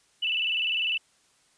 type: tone with vibrato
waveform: sine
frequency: 2808 Hz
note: F7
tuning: 9 cents sharp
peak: -24 dBFS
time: 0.22-0.98 s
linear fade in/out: 10 ms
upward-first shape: square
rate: 20 Hz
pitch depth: 88 cents each way
effects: white hiss -64 dBFS RMS until 1.57 s + resampled to 22050 Hz